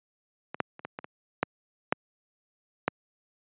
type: clicks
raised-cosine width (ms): 0.5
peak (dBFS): -20 / -9 / -28 / -20 / -20 / -24 / -8 / -6 / -8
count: 9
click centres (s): 0.545 / 0.603 / 0.794 / 0.85 / 0.989 / 1.044 / 1.43 / 1.925 / 2.88
effects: high-pass 150 Hz 12 dB/octave + resampled to 8000 Hz